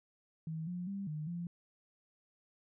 sine tone with pitch steps, 160.1 / 177.9 / 197.5 / 152.7 / 172.5 Hz, D#3 / F3 / G3 / D#3 / F3, +50 / +32 / +13 / -32 / -21 cents, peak -37 dBFS, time 0.47-1.47 s, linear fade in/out 2 ms, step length 200 ms, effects none

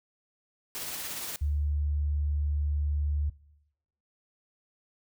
white noise with tremolo, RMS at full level -35 dBFS, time 0.75-1.36 s, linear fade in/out 0 ms, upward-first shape triangle, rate 17 Hz, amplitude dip 35%
sine tone, 73.42 Hz, D2, in tune, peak -25 dBFS, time 1.41-3.3 s, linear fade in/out 10 ms
effects noise-tail reverb RT60 0.9 s tail -22 dB re dry

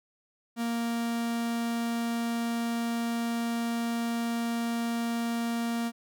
45% pulse tone, 233.1 Hz, A#3, in tune, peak -28 dBFS, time 0.56-5.92 s, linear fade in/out 50 ms, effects none

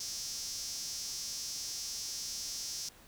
sawtooth tone with high-pass filter, 230 Hz, A#3, 23 cents flat, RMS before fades -40 dBFS, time 0-2.89 s, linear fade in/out 5 ms, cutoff 5500 Hz, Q 5, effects pink hiss -58 dBFS RMS until 3.07 s

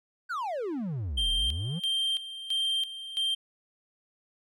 triangle exponential two-way sweep, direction down then up, 1571 to 36.71 to 187.2 Hz, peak -28 dBFS, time 0.29-1.8 s, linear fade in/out 20 ms, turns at 1.31 s
triangle tone with tremolo, 3161 Hz, G7, 14 cents sharp, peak -24 dBFS, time 1.17-3.35 s, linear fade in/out 10 ms, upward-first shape square, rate 1.5 Hz, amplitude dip 75%
effects none

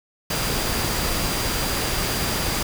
sine tone in noise, 4776 Hz, D8, 28 cents sharp, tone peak -33 dBFS, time 0.3-2.63 s, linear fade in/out 5 ms, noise pink, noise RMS -24 dBFS, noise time 0.3-2.63 s, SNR -12 dB, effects none

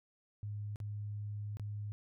sine tone with dropouts, 103.83 Hz, G#2, in tune, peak -38 dBFS, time 0.43-1.92 s, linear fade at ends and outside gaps 0 ms, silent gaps 0.759-0.802 / 1.57-1.597 s, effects none

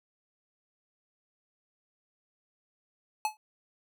square tone with exponential decay, 859 Hz, A5, 42 cents flat, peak -24 dBFS, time 3.25-3.37 s, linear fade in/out 1 ms, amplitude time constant 24 ms, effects none

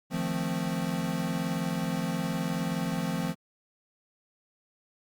square chord, F dominant seventh, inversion third, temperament equal, 155.56 / 174.61 / 220 / 261.6 Hz, Eb3 / F3 / A3 / C4, 0 / 0 / 0 / 0 cents, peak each -37 / -32 / -36 / -36 dBFS, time 0.1-3.35 s, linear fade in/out 50 ms, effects Opus 48 kbps

